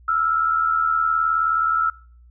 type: tone pair together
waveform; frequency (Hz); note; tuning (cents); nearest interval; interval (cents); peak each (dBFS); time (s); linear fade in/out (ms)
sine; 1317.7 / 1396.9; E6 / F6; -1 / 0; minor second; 101; -18 / -24; 0.08-1.9; 5
effects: noise-tail reverb RT60 0.5 s tail -24 dB re dry + added 60 Hz sine -46 dBFS peak until 2.3 s